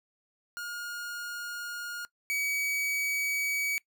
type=tone pair in turn; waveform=45% pulse; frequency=1427 / 2270 Hz; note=F6 / C#7; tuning=+37 / +41 cents; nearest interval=minor sixth; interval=804 cents; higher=second; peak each=-35 / -28 dBFS; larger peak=second; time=0.57-2.05 / 2.3-3.78 s; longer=neither; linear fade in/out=0 ms; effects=noise-tail reverb RT60 0.1 s tail -21 dB re dry